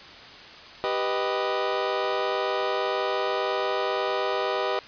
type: chord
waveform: 25% pulse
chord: G augmented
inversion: none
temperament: equal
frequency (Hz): 392 / 493.9 / 622.3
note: G4 / B4 / D#5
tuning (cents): 0 / 0 / 0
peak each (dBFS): -25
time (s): 0.84-4.79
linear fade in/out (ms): 0
effects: white hiss -44 dBFS RMS until 4.87 s + resampled to 11025 Hz